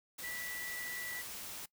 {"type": "tone in noise", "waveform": "sine", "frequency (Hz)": 1962, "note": "B6", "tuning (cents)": -12, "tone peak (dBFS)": -41, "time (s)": [0.23, 1.22], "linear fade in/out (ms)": 10, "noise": "white", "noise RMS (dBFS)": -45, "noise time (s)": [0.18, 1.66], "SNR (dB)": 1, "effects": ["noise-tail reverb RT60 0.1 s tail -21 dB re dry"]}